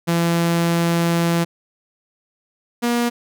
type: tone pair in turn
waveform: sawtooth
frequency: 169.2 / 238.5 Hz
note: E3 / A#3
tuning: +45 / +40 cents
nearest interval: tritone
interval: 595 cents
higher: second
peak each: -12 / -13 dBFS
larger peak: first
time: 0.07-1.45 / 2.82-3.1 s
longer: first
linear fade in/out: 20 ms
effects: none